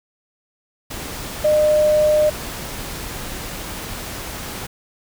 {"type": "tone in noise", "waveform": "sine", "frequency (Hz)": 607, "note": "D#5", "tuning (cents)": -43, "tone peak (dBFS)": -12, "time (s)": [1.44, 2.3], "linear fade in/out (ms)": 10, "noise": "pink", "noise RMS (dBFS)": -30, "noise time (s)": [0.9, 4.67], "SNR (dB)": 15, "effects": []}